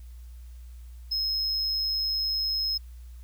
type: tone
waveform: triangle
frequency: 5150 Hz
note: E8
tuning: 41 cents flat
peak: -24 dBFS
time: 1.11-2.78 s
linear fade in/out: 10 ms
effects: added 60 Hz sine -41 dBFS peak until 3.23 s + white hiss -63 dBFS RMS until 3.23 s